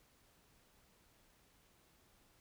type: silence
effects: pink hiss -70 dBFS RMS until 2.4 s